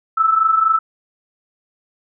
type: tone pair together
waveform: sine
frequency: 1294.4 / 1318.5 Hz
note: E6 / E6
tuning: -32 / 0 cents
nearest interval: unison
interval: 32 cents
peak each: -18 / -13 dBFS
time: 0.17-0.79 s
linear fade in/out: 10 ms
effects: none